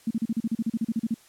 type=tone bursts; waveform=sine; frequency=226.4 Hz; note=A3; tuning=50 cents sharp; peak=-22 dBFS; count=15; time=0.07-1.143 s; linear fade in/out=5 ms; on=37 ms; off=37 ms; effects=white hiss -56 dBFS RMS until 1.28 s + low-pass 12000 Hz 12 dB/octave